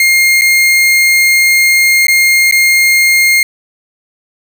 40% pulse tone with dropouts, 2127 Hz, C7, 28 cents sharp, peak -5 dBFS, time 0-3.43 s, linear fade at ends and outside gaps 2 ms, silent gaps 0.412-0.418 / 2.069-2.082 / 2.512-2.523 s, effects none

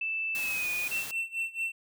sine tone with pitch glide, 2643 to 2466 Hz, E7 to D#7, +4 to -16 cents, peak -29 dBFS, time 0.01-0.88 s, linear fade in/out 5 ms, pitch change -120 cents, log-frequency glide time 0.38-0.68 s
white noise, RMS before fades -39 dBFS, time 0.35-1.11 s, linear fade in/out 0 ms
triangle tone with tremolo, 2693 Hz, E7, 36 cents sharp, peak -26 dBFS, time 0.91-1.72 s, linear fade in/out 5 ms, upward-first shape sine, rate 4.5 Hz, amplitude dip 90%
effects none

